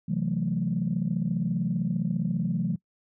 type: chord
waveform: sine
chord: F# half-diminished seventh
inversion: second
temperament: equal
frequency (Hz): 130.81 / 164.81 / 185 / 220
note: C3 / E3 / F#3 / A3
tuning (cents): 0 / 0 / 0 / 0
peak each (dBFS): -33 / -28 / -28 / -31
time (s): 0.08-2.76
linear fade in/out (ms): 10
effects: noise-tail reverb RT60 0.1 s tail -23 dB re dry + tanh soft clip ceiling -16 dBFS